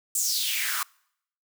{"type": "noise with high-pass filter sweep", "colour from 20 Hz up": "white", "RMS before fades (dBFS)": -27, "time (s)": [0.15, 0.83], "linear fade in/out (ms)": 2, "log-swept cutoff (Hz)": [8200, 1100], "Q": 4.4, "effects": ["noise-tail reverb RT60 0.7 s tail -26 dB re dry"]}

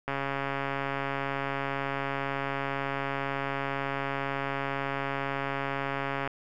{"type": "click train", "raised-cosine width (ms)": 0.5, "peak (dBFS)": -16, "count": 856, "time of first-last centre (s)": [0.08, 6.276], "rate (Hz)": 138, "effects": []}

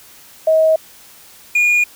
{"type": "tone pair in turn", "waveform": ["sine", "triangle"], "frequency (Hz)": [636, 2435], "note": ["D#5", "D#7"], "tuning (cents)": [38, -38], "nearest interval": "octave + major seventh", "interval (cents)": 2324, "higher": "second", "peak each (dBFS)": -9, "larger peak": "neither", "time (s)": [[0.47, 0.76], [1.55, 1.84]], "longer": "neither", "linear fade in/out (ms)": 5, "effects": ["white hiss -43 dBFS RMS until 1.95 s"]}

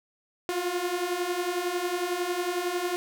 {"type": "beating tone pair", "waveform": "sawtooth", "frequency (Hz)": [348, 359], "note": ["F4", "F4"], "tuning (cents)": [-6, 48], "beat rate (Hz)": 11, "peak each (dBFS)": [-28, -25], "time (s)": [0.49, 2.96], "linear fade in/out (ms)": 0, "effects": []}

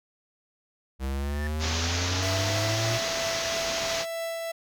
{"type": "exponential sweep", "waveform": "square", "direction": "up", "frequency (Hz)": [65.41, 117.1], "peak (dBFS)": -28, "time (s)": [0.99, 3], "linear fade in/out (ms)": 50}
{"type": "tone with exponential growth", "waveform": "triangle", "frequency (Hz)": 1774, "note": "A6", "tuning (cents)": 14, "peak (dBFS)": -31, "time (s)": [1.12, 1.47], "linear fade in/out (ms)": 0, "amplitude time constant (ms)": 76}
{"type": "low-pass noise", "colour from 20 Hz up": "white", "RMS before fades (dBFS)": -31, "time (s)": [1.59, 4.06], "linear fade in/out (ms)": 50, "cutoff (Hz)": 6700, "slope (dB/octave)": 96}
{"type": "tone with tremolo", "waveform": "45% pulse", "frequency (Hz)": 663, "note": "E5", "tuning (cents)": 10, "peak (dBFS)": -29, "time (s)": [2.22, 4.52], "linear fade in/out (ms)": 10, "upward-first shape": "triangle", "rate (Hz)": 3.1, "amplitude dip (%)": 25}
{"effects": []}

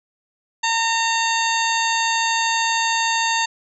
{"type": "harmonic tone", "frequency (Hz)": 913, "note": "A#5", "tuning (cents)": -36, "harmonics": [1, 2, 3, 4, 5, 7, 8], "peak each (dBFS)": [-21, -24, -26, -27, -28, -29, -30], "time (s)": [0.63, 3.46], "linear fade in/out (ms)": 10, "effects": []}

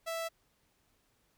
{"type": "tone", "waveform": "sawtooth", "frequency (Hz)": 659.3, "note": "E5", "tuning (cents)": 0, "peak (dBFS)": -31, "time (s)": [0.06, 0.29], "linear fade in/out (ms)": 20, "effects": ["pink hiss -73 dBFS RMS until 1.37 s"]}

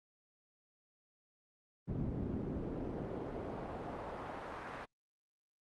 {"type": "noise with band-pass filter sweep", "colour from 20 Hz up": "brown", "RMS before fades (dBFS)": -41, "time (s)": [1.87, 4.86], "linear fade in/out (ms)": 20, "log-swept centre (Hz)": [200, 1400], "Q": 1.1, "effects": ["Opus 32 kbps"]}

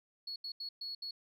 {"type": "tone bursts at uneven times", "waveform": "sine", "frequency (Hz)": 4362, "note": "C#8", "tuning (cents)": -29, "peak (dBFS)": -38, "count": 5, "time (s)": [[0.27, 0.36], [0.44, 0.52], [0.6, 0.69], [0.81, 0.95], [1.02, 1.11]], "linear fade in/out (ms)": 5, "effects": ["tanh soft clip ceiling -34 dBFS"]}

